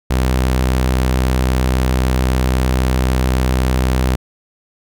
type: tone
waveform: sawtooth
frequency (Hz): 63.8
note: C2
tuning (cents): -43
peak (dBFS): -9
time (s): 0.1-4.16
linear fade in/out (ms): 10
effects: none